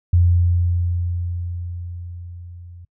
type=tone with level ramp; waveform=sine; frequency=87.31 Hz; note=F2; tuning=in tune; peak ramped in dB=-10 to -37 dBFS; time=0.13-2.85 s; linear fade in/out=5 ms; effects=noise-tail reverb RT60 0.1 s tail -26 dB re dry